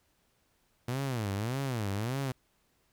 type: tone with vibrato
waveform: sawtooth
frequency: 116.54 Hz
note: A#2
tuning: in tune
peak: -27 dBFS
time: 0.88-2.32 s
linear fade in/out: 5 ms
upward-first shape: sine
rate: 1.7 Hz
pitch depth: 300 cents each way
effects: pink hiss -72 dBFS RMS until 2.92 s